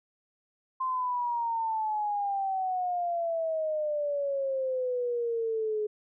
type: exponential sweep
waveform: sine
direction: down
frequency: 1046.5 to 420.4 Hz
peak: -27 dBFS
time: 0.8-5.87 s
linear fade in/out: 10 ms
effects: none

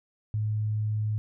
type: tone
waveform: sine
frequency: 107.1 Hz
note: A2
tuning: 46 cents flat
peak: -25 dBFS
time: 0.34-1.18 s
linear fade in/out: 0 ms
effects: none

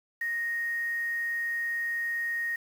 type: tone with quantisation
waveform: sine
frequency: 1864.7 Hz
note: A#6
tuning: in tune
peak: -28 dBFS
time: 0.21-2.56 s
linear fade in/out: 5 ms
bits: 8
effects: none

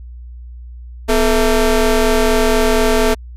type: ring-modulated tone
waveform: 25% pulse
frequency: 227.1 Hz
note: A#3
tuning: 45 cents flat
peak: -4 dBFS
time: 1.08-3.15 s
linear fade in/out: 20 ms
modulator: 205 Hz
effects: added 60 Hz sine -30 dBFS peak until 3.36 s + resampled to 32000 Hz

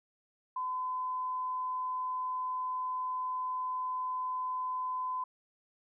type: tone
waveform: sine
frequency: 1016 Hz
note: B5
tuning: 49 cents sharp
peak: -32 dBFS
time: 0.56-5.24 s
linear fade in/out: 5 ms
effects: none

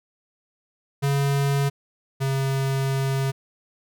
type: tone pair in turn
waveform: square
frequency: 140 / 135.31 Hz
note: C#3 / C#3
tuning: +18 / -41 cents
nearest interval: minor second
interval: 59 cents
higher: first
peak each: -20 / -22 dBFS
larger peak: first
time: 1.02-1.7 / 2.2-3.32 s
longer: second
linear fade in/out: 20 ms
effects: none

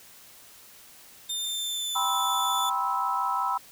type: tone with pitch glide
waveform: sawtooth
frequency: 3601 to 3484 Hz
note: A7 to A7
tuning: +39 to -18 cents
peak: -26 dBFS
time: 1.29-2.7 s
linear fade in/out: 10 ms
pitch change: -57 cents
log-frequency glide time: 1.4-2.1 s
type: chord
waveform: sine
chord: C major seventh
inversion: second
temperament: just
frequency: 784.9 / 981.1 / 1046.5 / 1308.1 Hz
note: G5 / B5 / C6 / E6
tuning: +2 / -12 / 0 / -14 cents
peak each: -32 / -28 / -33 / -29 dBFS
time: 1.95-3.58 s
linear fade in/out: 10 ms
effects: white hiss -51 dBFS RMS until 3.71 s

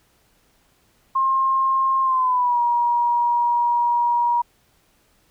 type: tone with pitch glide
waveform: sine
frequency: 1065 to 954.3 Hz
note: C6 to A#5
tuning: +30 to +40 cents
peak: -16 dBFS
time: 1.15-4.42 s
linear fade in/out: 10 ms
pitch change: -190 cents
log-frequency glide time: 2.02-2.6 s
effects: pink hiss -61 dBFS RMS until 5.3 s

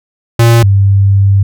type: tone pair in turn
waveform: square / sine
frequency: 116.54 / 98.65 Hz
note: A#2 / G2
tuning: 0 / +11 cents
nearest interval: minor third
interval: 289 cents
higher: first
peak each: -4 dBFS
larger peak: neither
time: 0.39-0.63 / 0.63-1.43 s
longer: second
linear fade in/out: 5 ms
effects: none

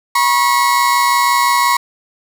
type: tone pair together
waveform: 35% pulse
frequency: 967 / 1092.7 Hz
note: B5 / C#6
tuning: -37 / -25 cents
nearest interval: major second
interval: 212 cents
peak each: -12 dBFS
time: 0.15-1.77 s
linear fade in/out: 5 ms
effects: none

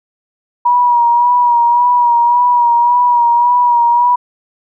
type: tone with vibrato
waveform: sine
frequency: 961 Hz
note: B5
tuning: 48 cents flat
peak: -7 dBFS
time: 0.65-4.16 s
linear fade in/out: 10 ms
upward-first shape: sine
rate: 1.8 Hz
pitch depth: 32 cents each way
effects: none

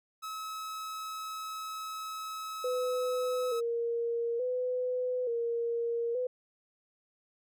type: tone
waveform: 45% pulse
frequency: 1288 Hz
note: E6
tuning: 41 cents flat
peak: -37 dBFS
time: 0.22-3.61 s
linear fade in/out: 20 ms
type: tone with vibrato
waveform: sine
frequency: 484.4 Hz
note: B4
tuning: 34 cents flat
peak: -29 dBFS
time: 2.64-6.27 s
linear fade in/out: 5 ms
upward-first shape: square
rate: 0.57 Hz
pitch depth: 61 cents each way
effects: none

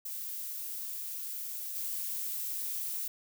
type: noise with level steps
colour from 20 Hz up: violet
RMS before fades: -39 / -36 dBFS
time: 0.05-3.08 s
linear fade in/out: 5 ms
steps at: 1.75 s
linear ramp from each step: 10 ms
effects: none

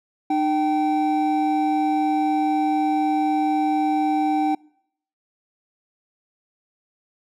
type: tone pair together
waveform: triangle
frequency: 304 / 775 Hz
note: D#4 / G5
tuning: -40 / -20 cents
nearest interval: octave + major third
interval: 1620 cents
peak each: -19 / -19 dBFS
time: 0.3-4.55 s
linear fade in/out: 5 ms
effects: noise-tail reverb RT60 0.7 s tail -25 dB re dry

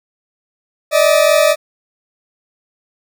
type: tone pair together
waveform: 40% pulse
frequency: 589 / 633.1 Hz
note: D5 / D#5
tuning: +5 / +30 cents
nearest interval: minor second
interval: 125 cents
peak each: -11 dBFS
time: 0.91-1.56 s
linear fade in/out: 50 ms
effects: none

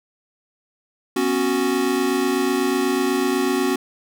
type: chord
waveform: square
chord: B suspended second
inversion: none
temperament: equal with one note detuned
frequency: 246.9 / 275 / 370 Hz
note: B3 / C#4 / F#4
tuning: 0 / -14 / 0 cents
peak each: -26 / -23 / -22 dBFS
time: 1.16-3.76 s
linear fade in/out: 5 ms
effects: none

